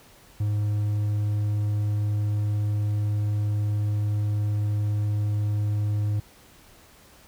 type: tone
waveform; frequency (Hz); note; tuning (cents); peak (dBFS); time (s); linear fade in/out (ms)
triangle; 104.4; G#2; +10; -20; 0.4-6.2; 5
effects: pink hiss -53 dBFS RMS until 7.27 s